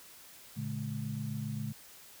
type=tone cluster; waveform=sine; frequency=115.4 / 143 / 212.1 Hz; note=A#2 / D3 / G#3; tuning=-17 / -46 / +37 cents; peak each=-39 / -38 / -39 dBFS; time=0.56-1.73 s; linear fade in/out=20 ms; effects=white hiss -54 dBFS RMS until 2.2 s